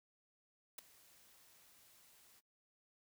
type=noise with ADSR envelope; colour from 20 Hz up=white; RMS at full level=-44 dBFS; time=0.78-2.41 s; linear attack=7 ms; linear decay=7 ms; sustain=-22 dB; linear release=26 ms; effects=noise-tail reverb RT60 0.1 s tail -20 dB re dry